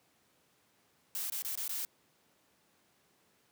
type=noise with dropouts; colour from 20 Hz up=blue; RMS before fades=-37 dBFS; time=1.15-1.85 s; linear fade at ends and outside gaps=0 ms; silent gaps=1.299-1.322 / 1.421-1.448 / 1.554-1.575 / 1.679-1.693 s; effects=pink hiss -70 dBFS RMS until 3.51 s + high-pass 150 Hz 12 dB/octave